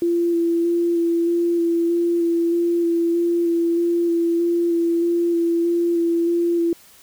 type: tone with vibrato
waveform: sine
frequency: 340 Hz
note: F4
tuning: 46 cents flat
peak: -16 dBFS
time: 0.02-6.73 s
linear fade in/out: 2 ms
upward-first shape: square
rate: 1.6 Hz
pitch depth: 13 cents each way
effects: white hiss -49 dBFS RMS until 7.02 s